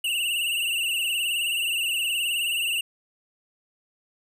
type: tone with vibrato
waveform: square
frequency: 2794 Hz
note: F7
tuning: in tune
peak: -24 dBFS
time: 0.04-2.81 s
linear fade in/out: 5 ms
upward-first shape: triangle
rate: 19 Hz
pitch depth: 100 cents each way
effects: none